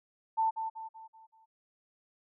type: tone with echo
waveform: sine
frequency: 890 Hz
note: A5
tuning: 20 cents sharp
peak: -25 dBFS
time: 0.37-0.51 s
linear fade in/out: 20 ms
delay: 190 ms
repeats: 5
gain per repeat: -7 dB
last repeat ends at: 1.46 s
effects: none